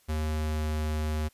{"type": "tone with pitch glide", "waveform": "square", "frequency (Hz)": [77.4, 76.91], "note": ["D#2", "D#2"], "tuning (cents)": [-9, -20], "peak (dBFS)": -28, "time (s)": [0.08, 1.29], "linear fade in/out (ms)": 20, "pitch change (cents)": -11, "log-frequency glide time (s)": [0.25, 0.71], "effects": ["white hiss -64 dBFS RMS until 1.33 s", "resampled to 32000 Hz"]}